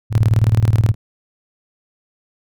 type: tone with tremolo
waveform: sine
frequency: 109.1 Hz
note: A2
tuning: 14 cents flat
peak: -8 dBFS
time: 0.1-0.95 s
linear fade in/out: 50 ms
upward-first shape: square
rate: 19 Hz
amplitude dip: 80%
effects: none